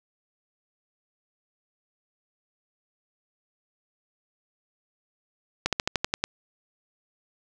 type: slowing click train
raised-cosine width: 0.2 ms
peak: -6 dBFS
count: 8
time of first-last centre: 5.66-6.24 s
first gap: 67 ms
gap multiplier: 1.07
effects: none